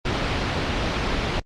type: low-pass noise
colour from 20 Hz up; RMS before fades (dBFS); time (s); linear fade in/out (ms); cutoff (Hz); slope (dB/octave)
pink; -24; 0.05-1.4; 5; 4700; 24
effects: Opus 24 kbps